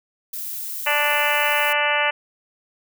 violet noise, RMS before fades -30 dBFS, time 0.33-1.73 s, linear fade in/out 5 ms
harmonic tone, 293.7 Hz, D4, in tune, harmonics 2 / 3 / 4 / 5 / 6 / 7 / 8 / 9 / 10, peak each -26 / -25 / -28 / -27 / -25 / -26 / -27 / -26 / -28 dBFS, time 0.86-2.11 s, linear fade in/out 10 ms
effects none

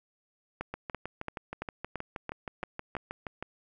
two click trains, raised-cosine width 0.5 ms, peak -21 / -19 dBFS, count 18 / 8, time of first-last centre 0.74-3.426 / 0.61-2.967 s, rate 6.33 / 2.97 Hz, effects none

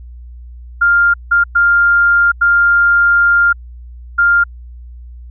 sine tone bursts at uneven times, 1400 Hz, F6, 4 cents sharp, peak -7 dBFS, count 5, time 0.81-1.14 / 1.31-1.44 / 1.55-2.32 / 2.41-3.53 / 4.18-4.44 s, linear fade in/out 10 ms, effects added 60 Hz sine -30 dBFS peak until 5.3 s

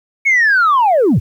sine linear sweep, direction down, 2234 to 68.7 Hz, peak -7 dBFS, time 0.25-1.2 s, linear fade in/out 20 ms, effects tanh soft clip ceiling -6 dBFS + 8-bit

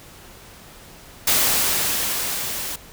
white noise with level ramp, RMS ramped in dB -17 to -29 dBFS, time 1.27-2.76 s, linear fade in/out 5 ms, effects pink hiss -44 dBFS RMS until 2.92 s

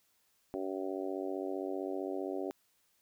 harmonic tone, 95.4 Hz, G2, 47 cents flat, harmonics 3 / 4 / 5 / 6 / 7 / 8, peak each -40 / -38 / -45 / -43 / -45 / -48 dBFS, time 0.54-2.51 s, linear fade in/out 0 ms, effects white hiss -73 dBFS RMS until 3.01 s

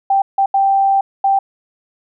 sine tone bursts at uneven times, 784 Hz, G5, in tune, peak -10 dBFS, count 4, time 0.1-0.22 / 0.38-0.46 / 0.54-1.01 / 1.24-1.39 s, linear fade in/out 5 ms, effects none

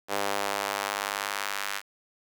sawtooth tone with high-pass filter sweep, 100.6 Hz, G2, 45 cents sharp, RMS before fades -31 dBFS, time 0.08-1.82 s, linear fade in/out 50 ms, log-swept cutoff 550 to 1500 Hz, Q 1.1, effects 8-bit

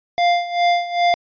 square tone with tremolo, 698.5 Hz, F5, in tune, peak -13 dBFS, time 0.18-1.14 s, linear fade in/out 0 ms, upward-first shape sine, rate 2.5 Hz, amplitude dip 80%, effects resampled to 11025 Hz

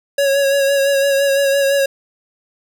square tone with vibrato, 554.4 Hz, C#5, in tune, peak -13 dBFS, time 0.18-1.86 s, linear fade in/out 5 ms, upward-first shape sine, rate 5.9 Hz, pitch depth 28 cents each way, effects none

